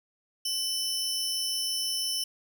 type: tone pair together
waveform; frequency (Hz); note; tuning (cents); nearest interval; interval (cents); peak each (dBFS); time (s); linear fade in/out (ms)
sawtooth; 2999 / 5357; F#7 / E8; +23 / +27; minor seventh; 1004; -30 / -27; 0.45-2.24; 5
effects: none